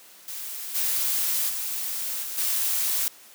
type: noise with level steps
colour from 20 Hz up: blue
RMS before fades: -35 / -25 / -30 / -33 / -25 dBFS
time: 0.28-3.08 s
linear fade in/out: 0 ms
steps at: 0.74 / 1.48 / 2.22 / 2.37 s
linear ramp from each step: 20 ms
effects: white hiss -50 dBFS RMS until 3.34 s + high-pass 200 Hz 12 dB/octave